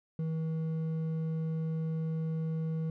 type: tone with hard clipping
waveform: sine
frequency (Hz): 160.4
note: E3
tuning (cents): -47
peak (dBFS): -32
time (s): 0.19-2.9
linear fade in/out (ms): 2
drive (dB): 5
effects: none